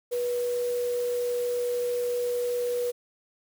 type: tone in noise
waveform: sine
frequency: 486.7 Hz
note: B4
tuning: 25 cents flat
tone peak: -25 dBFS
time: 0.11-2.92 s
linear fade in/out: 20 ms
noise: white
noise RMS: -43 dBFS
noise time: 0.11-2.92 s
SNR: +15 dB
effects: none